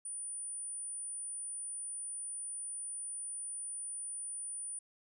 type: tone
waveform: sine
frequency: 9420 Hz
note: D9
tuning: 4 cents sharp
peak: -39 dBFS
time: 0.05-4.79 s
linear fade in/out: 5 ms
effects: none